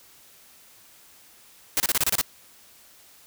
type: noise bursts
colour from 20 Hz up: white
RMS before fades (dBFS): -22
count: 8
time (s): 1.77-2.213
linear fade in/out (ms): 0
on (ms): 30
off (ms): 29
effects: white hiss -53 dBFS RMS until 3.26 s